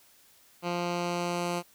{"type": "tone with low-pass filter sweep", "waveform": "10% pulse", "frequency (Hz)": 174.61, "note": "F3", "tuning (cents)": 0, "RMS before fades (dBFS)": -31, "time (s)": [0.62, 1.63], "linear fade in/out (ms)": 50, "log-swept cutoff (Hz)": [4300, 11000], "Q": 0.86, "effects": ["white hiss -60 dBFS RMS until 1.74 s"]}